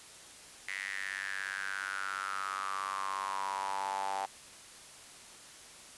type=tone with high-pass filter sweep; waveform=sawtooth; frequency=97.1 Hz; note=G2; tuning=16 cents flat; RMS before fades=-37 dBFS; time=0.68-4.26 s; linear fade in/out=5 ms; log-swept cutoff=2000 to 800 Hz; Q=8.1; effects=white hiss -52 dBFS RMS until 5.97 s + resampled to 24000 Hz